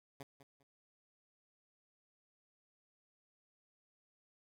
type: tone with echo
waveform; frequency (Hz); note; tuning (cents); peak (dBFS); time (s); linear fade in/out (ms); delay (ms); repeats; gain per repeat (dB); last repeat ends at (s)
10% pulse; 138.59; C#3; 0; -38; 0.2-0.23; 2; 200; 2; -12; 0.63
effects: none